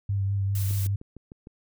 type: tone with vibrato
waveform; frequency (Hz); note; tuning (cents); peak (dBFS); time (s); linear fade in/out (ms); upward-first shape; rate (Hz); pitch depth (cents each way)
sine; 98.7; G2; +12; -23; 0.09-0.96; 5; triangle; 5; 29
type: noise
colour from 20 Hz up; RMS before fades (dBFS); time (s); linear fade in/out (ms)
blue; -37; 0.55-0.87; 2
type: click train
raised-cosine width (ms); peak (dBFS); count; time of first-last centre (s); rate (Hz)
3; -30; 6; 0.71-1.471; 6.57
effects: none